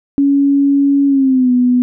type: tone with pitch glide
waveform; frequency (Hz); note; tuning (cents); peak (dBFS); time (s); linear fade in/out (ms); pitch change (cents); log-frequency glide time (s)
sine; 280 to 248; C#4 to B3; +18 to +7; -8; 0.18-1.82; 0; -211; 1.07-1.52
effects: none